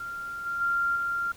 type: tone with level steps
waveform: sine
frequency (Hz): 1388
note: F6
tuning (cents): -11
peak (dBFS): -33 / -28 / -23 / -26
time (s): 0-1.32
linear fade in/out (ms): 5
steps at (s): 0.45 / 0.6 / 0.95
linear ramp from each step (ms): 20
effects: pink hiss -51 dBFS RMS until 1.36 s